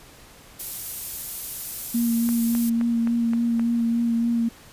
violet noise, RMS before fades -29 dBFS, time 0.59-2.7 s, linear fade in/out 10 ms
sine tone with vibrato, 233.1 Hz, A#3, in tune, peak -19 dBFS, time 1.94-4.49 s, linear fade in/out 10 ms, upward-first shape sine, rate 3.5 Hz, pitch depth 18 cents each way
click train, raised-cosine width 0.5 ms, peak -20 dBFS, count 6, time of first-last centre 2.29-3.595 s, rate 3.83 Hz
effects pink hiss -48 dBFS RMS until 4.72 s + resampled to 32000 Hz

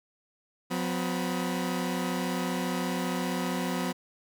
sawtooth tone cluster, 180.3 / 253 / 974 Hz, F#3 / B3 / B5, -45 / +42 / -24 cents, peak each -27 / -28 / -35 dBFS, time 0.7-3.93 s, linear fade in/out 20 ms, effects none

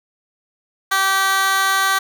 15% pulse tone with high-pass filter, 386.8 Hz, G4, 23 cents flat, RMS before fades -17 dBFS, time 0.91-1.99 s, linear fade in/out 10 ms, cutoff 1300 Hz, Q 1.3, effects none

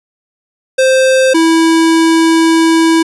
square tone pair in turn, 523.3 / 326.9 Hz, C5 / E4, 0 / -14 cents, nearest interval minor sixth, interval 814 cents, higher first, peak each -7 dBFS, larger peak neither, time 0.78-1.34 / 1.34-3.03 s, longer second, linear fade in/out 10 ms, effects resampled to 24000 Hz + 8-bit

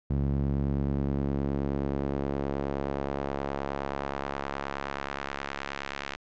sawtooth tone with band-pass filter sweep, 69.5 Hz, C#2, 5 cents sharp, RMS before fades -31 dBFS, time 0.1-6.16 s, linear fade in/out 0 ms, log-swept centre 150 to 2200 Hz, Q 0.92, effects resampled to 16000 Hz

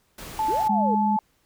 pink noise, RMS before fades -39 dBFS, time 0.18-0.68 s, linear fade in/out 5 ms
sine tone with pitch glide, 872 to 866 Hz, A5 to A5, -16 to -28 cents, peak -21 dBFS, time 0.39-1.19 s, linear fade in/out 2 ms, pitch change -12 cents, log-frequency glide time 0.54-0.78 s
sine linear two-way sweep, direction up then down, 281.9 to 880 to 416 Hz, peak -27 dBFS, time 0.48-0.95 s, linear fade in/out 5 ms, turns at 0.65 s
sine tone, 207.3 Hz, G#3, 3 cents flat, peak -22 dBFS, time 0.69-1.17 s, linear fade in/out 10 ms
effects pink hiss -66 dBFS RMS until 1.45 s

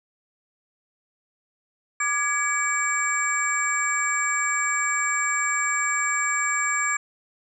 sine tone cluster, 1187 / 1675 / 2285 / 7400 Hz, D6 / G#6 / D7 / A#8, +18 / +14 / -48 / -14 cents, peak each -27 dBFS, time 2-6.97 s, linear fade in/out 5 ms, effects none

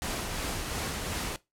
pink noise with tremolo, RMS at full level -32 dBFS, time 0.02-1.36 s, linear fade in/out 0 ms, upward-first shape triangle, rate 2.8 Hz, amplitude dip 35%, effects noise-tail reverb RT60 0.2 s tail -19 dB re dry + low-pass 12000 Hz 12 dB/octave

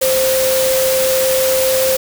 sine tone in noise, 523.3 Hz, C5, in tune, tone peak -13 dBFS, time 0.01-1.97 s, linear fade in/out 10 ms, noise white, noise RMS -19 dBFS, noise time 0.01-1.97 s, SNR +3 dB, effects none

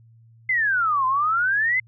sine exponential two-way sweep, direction down then up, 2093 to 1019 to 2093 Hz, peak -18 dBFS, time 0.49-1.8 s, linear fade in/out 5 ms, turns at 1.06 s, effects added 114 Hz sine -49 dBFS peak until 1.87 s

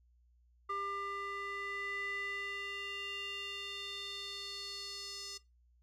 square tone with band-pass filter sweep, 398.7 Hz, G4, 29 cents sharp, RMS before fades -42 dBFS, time 0.69-5.38 s, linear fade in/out 10 ms, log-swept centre 1300 to 5400 Hz, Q 3.9, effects noise-tail reverb RT60 0.2 s tail -17 dB re dry + added 60 Hz sine -65 dBFS peak until 5.82 s

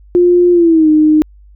sine tone with pitch glide, 353.2 to 307.5 Hz, F4 to D#4, +20 to -20 cents, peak -5 dBFS, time 0.15-1.22 s, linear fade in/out 0 ms, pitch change -240 cents, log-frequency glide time 0.52-0.89 s, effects added 50 Hz sine -38 dBFS peak until 1.55 s

